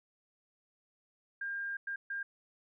sine tone bursts at uneven times, 1604 Hz, G6, 39 cents sharp, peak -35 dBFS, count 3, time 1.41-1.77 / 1.87-1.96 / 2.1-2.23 s, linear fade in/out 5 ms, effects none

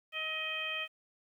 harmonic tone with a mistuned harmonic, 628 Hz, D#5, 16 cents sharp, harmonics 1 / 2 / 3 / 4 / 5, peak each -46 / -45 / -42 / -37 / -39 dBFS, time 0.12-0.88 s, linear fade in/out 50 ms, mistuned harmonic 2, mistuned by +27 cents, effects 11-bit

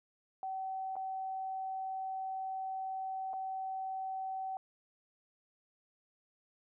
sine tone with dropouts, 763 Hz, G5, 47 cents flat, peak -36 dBFS, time 0.43-4.57 s, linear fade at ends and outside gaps 1 ms, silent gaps 0.956-0.965 / 3.333-3.337 s, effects none

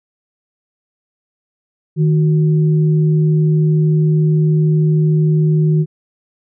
sine tone pair together, 155.56 / 368.1 Hz, D#3 / F#4, 0 / -9 cents, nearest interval octave + minor third, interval 1491 cents, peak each -10 / -22 dBFS, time 1.96-5.86 s, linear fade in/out 50 ms, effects none

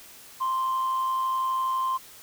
sine tone with amplitude modulation, 1046.5 Hz, C6, in tune, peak -20 dBFS, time 0.4-1.98 s, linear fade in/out 20 ms, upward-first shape sine, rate 112 Hz, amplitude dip 40%, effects tanh soft clip ceiling -21 dBFS + white hiss -48 dBFS RMS until 2.22 s

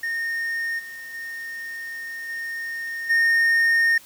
triangle tone with level steps, 1837 Hz, A#6, 26 cents flat, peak -22 / -33 / -29 / -26 / -14 dBFS, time 0.03-3.98 s, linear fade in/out 5 ms, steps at 0.78 / 1.13 / 2.28 / 3.09 s, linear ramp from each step 20 ms, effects white hiss -48 dBFS RMS until 4.05 s

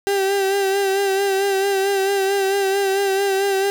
35% pulse tone with vibrato, 392 Hz, G4, in tune, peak -15 dBFS, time 0.07-3.7 s, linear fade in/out 0 ms, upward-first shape sine, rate 4.5 Hz, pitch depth 38 cents each way, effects none

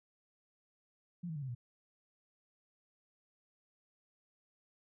sine tone with pitch steps, 174.61 / 159.2 / 145.14 / 132.33 / 120.65 Hz, F3 / D#3 / D3 / C3 / B2, 0 / +40 / -20 / +20 / -40 cents, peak -38 dBFS, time 1.23-1.55 s, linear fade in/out 10 ms, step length 64 ms, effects none

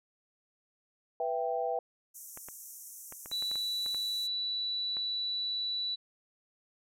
sine chord, E minor, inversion second, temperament equal with one note detuned, 493.9 / 664.2 / 784 Hz, B4 / E5 / G5, 0 / +13 / 0 cents, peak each -34 dBFS, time 1.2-1.79 s, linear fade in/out 2 ms
white band-pass noise, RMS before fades -48 dBFS, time 2.14-4.28 s, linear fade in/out 20 ms, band 5700 to 15000 Hz, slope 96 dB/octave
clicks, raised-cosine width 0.5 ms, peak -31 dBFS, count 11, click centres 2.374 / 2.486 / 3.124 / 3.259 / 3.315 / 3.424 / 3.514 / 3.556 / 3.862 / 3.946 / 4.969 s
sine tone, 3951 Hz, B7, in tune, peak -31 dBFS, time 3.31-5.96 s, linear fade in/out 20 ms
effects none

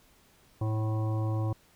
harmonic tone, 109.1 Hz, A2, 14 cents flat, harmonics 1 / 3 / 5 / 7 / 9 / 10, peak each -27 / -37 / -41 / -44 / -46 / -47 dBFS, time 0.61-1.53 s, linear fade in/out 5 ms, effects pink hiss -62 dBFS RMS until 1.75 s

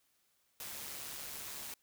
white noise with amplitude modulation, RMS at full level -43 dBFS, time 0.6-1.74 s, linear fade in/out 2 ms, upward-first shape sine, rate 143 Hz, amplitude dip 40%, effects white hiss -75 dBFS RMS until 1.82 s

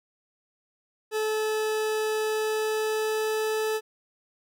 40% pulse tone with pitch glide, 432.7 to 435.2 Hz, A4 to A4, -29 to -19 cents, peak -24 dBFS, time 1.11-3.81 s, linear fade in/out 50 ms, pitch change +10 cents, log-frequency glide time 2.22-3.68 s, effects none

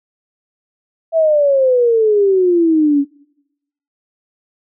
sine exponential sweep, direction down, 664 to 276.5 Hz, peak -9 dBFS, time 1.12-3.05 s, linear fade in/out 50 ms, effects noise-tail reverb RT60 0.9 s tail -26 dB re dry

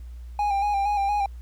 triangle tone with vibrato, 810 Hz, G#5, 43 cents flat, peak -19 dBFS, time 0.39-1.26 s, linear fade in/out 2 ms, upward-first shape square, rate 4.3 Hz, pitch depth 36 cents each way, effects added 60 Hz sine -36 dBFS peak until 1.41 s + pink hiss -62 dBFS RMS until 1.41 s

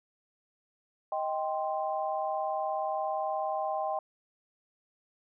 sine chord, C minor, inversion first, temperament just, 627.9 / 784.9 / 1046.5 Hz, Eb5 / G5 / C6, +16 / +2 / 0 cents, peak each -33 / -32 / -37 dBFS, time 1.12-3.99 s, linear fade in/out 2 ms, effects none

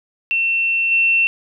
sine tone with level steps, 2700 Hz, E7, 41 cents sharp, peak -15 / -12 dBFS, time 0.31-1.27 s, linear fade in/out 0 ms, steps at 0.91 s, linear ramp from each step 10 ms, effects none

